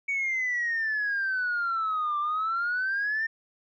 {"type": "exponential two-way sweep", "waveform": "sine", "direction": "down then up", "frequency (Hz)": [2255, 1174.7, 1818], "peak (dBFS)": -24, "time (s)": [0.08, 3.27], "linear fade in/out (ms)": 10, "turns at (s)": 2.19, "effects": ["tanh soft clip ceiling -22 dBFS"]}